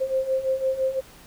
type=beating tone pair; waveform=sine; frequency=523.3 / 529.2 Hz; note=C5 / C5; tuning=0 / +20 cents; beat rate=5.9 Hz; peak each=-27 / -23 dBFS; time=0-1.01 s; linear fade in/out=20 ms; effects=pink hiss -49 dBFS RMS until 1.26 s